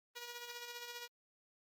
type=tone with tremolo; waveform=5% pulse; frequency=480 Hz; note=B4; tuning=49 cents flat; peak=-32 dBFS; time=0.15-1.08 s; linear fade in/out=20 ms; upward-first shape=sine; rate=15 Hz; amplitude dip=50%; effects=Opus 24 kbps